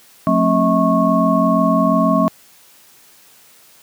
sine tone cluster, 180.2 / 222.6 / 268.7 / 642 / 1097 Hz, F#3 / A3 / C4 / E5 / C#6, -45 / +20 / +46 / -46 / -18 cents, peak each -18 dBFS, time 0.27-2.28 s, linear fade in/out 0 ms, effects white hiss -48 dBFS RMS until 3.82 s + high-pass 100 Hz 12 dB/octave

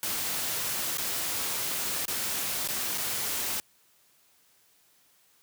white noise with dropouts, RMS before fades -31 dBFS, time 0.03-3.6 s, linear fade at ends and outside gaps 0 ms, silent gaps 0.972-0.983 / 2.054-2.081 / 2.675-2.687 / 2.976-2.981 s, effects white hiss -64 dBFS RMS until 5.42 s + high-pass 60 Hz 12 dB/octave

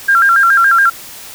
sine tone with vibrato, 1480 Hz, F#6, in tune, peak -6 dBFS, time 0.08-0.9 s, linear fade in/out 10 ms, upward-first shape square, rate 7.1 Hz, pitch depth 140 cents each way, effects white hiss -32 dBFS RMS until 1.34 s

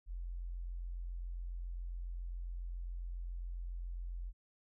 sine tone, 43.65 Hz, F1, in tune, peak -39 dBFS, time 0.06-4.33 s, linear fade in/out 50 ms, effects none

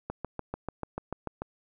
click train, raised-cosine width 1 ms, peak -19 dBFS, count 10, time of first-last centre 0.1-1.42 s, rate 6.82 Hz, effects none

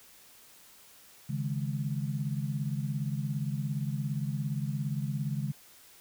sine chord, C# suspended second, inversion none, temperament just, 138.59 / 155.92 / 207.9 Hz, C#3 / D#3 / G#3, 0 / +4 / +2 cents, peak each -32 / -35 / -37 dBFS, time 1.29-5.52 s, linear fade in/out 10 ms, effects white hiss -56 dBFS RMS until 6 s

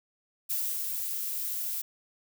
violet noise with ADSR envelope, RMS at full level -30 dBFS, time 0.49-1.82 s, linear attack 18 ms, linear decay 280 ms, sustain -3 dB, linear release 9 ms, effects none

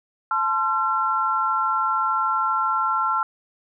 sine tone cluster, 872 / 1045 / 1360 Hz, A5 / C6 / F6, -16 / -2 / -46 cents, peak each -26 / -26 / -21 dBFS, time 0.31-3.23 s, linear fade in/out 2 ms, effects none

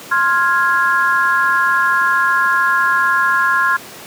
sine chord, F minor, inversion second, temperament equal with one note detuned, 1055 / 1396.9 / 1661.2 Hz, C6 / F6 / Ab6, +14 / 0 / 0 cents, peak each -16 dBFS, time 0.11-3.77 s, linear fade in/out 10 ms, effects pink hiss -34 dBFS RMS until 4.06 s + high-pass 200 Hz 12 dB/octave

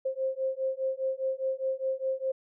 sine beating tone pair, 526 / 530.9 Hz, C5 / C5, +9 / +25 cents, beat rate 4.9 Hz, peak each -31 dBFS, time 0.05-2.32 s, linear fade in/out 10 ms, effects none

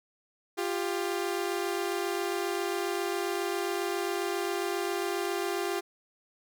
sawtooth tone pair together, 349.2 / 396.6 Hz, F4 / G4, 0 / +20 cents, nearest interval major second, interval 220 cents, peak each -28 dBFS, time 0.57-5.81 s, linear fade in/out 20 ms, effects none

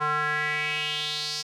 square tone with band-pass filter sweep, 150.7 Hz, D3, 45 cents sharp, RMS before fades -28 dBFS, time 0-1.43 s, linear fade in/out 20 ms, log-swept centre 1200 to 5200 Hz, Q 4.2, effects none

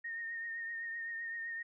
sine tone with vibrato, 1842 Hz, A#6, 21 cents flat, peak -38 dBFS, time 0.04-1.63 s, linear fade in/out 10 ms, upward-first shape triangle, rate 7.8 Hz, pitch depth 35 cents each way, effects none

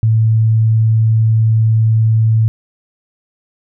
sine tone, 111.2 Hz, A2, 19 cents sharp, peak -8 dBFS, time 0.03-2.48 s, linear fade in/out 0 ms, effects none

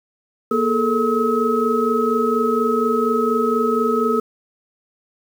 sine tone cluster, 237.2 / 424.6 / 448.8 / 1282 Hz, A#3 / G#4 / A4 / E6, +30 / +38 / +34 / -49 cents, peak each -21 dBFS, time 0.51-4.2 s, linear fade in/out 5 ms, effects 7-bit

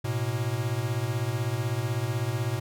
square beating tone pair, 110 / 126 Hz, A2 / B2, 0 / +35 cents, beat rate 16 Hz, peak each -30 dBFS, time 0.04-2.6 s, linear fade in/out 10 ms, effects none

